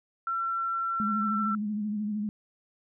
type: tone with pitch glide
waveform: sine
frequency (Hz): 1353 to 1341.3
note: E6 to E6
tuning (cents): +45 to +30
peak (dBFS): -27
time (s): 0.27-1.55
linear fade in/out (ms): 2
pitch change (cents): -15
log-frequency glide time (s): 1.14-1.25
type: tone with vibrato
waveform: sine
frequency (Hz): 210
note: G#3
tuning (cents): +19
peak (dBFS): -28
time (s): 1-2.29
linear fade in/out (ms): 0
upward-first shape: sine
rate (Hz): 13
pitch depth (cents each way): 47
effects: none